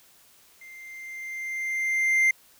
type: tone with level ramp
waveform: triangle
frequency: 2093 Hz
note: C7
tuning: in tune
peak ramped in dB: -42 to -15 dBFS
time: 0.61-2.31 s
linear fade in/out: 5 ms
effects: white hiss -57 dBFS RMS until 2.59 s